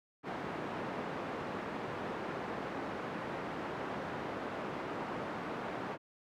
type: band-pass noise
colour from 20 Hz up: pink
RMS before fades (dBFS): -40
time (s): 0.23-5.98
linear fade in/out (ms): 50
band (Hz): 210 to 1500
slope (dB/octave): 12
effects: none